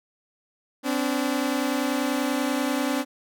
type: tone pair together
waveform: sawtooth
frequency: 257.4 / 287.7 Hz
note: C4 / D4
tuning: -28 / -36 cents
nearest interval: major second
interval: 192 cents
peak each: -22 dBFS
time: 0.83-3.05 s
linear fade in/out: 50 ms
effects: none